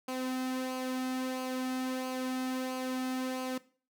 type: tone with flanger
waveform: sawtooth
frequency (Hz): 257.4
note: C4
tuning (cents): -28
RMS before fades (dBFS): -35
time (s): 0.08-3.58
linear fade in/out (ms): 5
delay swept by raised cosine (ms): 0.54 to 2.14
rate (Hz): 1.5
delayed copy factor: -0.5
effects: noise-tail reverb RT60 0.4 s tail -18 dB re dry